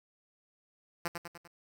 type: tone with echo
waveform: 5% pulse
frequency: 171.5 Hz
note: F3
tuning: 31 cents flat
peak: -20 dBFS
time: 1.05-1.08 s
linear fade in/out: 2 ms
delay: 99 ms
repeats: 4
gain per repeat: -5 dB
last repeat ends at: 1.476 s
effects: none